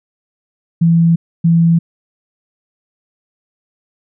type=tone pair in turn; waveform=sine; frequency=167.1 / 167.1 Hz; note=E3 / E3; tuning=+24 / +24 cents; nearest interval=unison; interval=0 cents; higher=neither; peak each=-7 dBFS; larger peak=neither; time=0.81-1.16 / 1.44-1.79 s; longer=neither; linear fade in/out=10 ms; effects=none